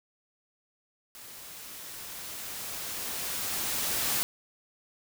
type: noise with level ramp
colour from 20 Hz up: white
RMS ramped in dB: -47 to -28 dBFS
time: 1.15-4.23 s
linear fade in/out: 0 ms
effects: none